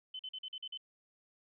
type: tone bursts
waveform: sine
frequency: 3048 Hz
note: G7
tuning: 49 cents flat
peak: -40 dBFS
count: 7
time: 0.14-0.775 s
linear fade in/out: 5 ms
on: 53 ms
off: 44 ms
effects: none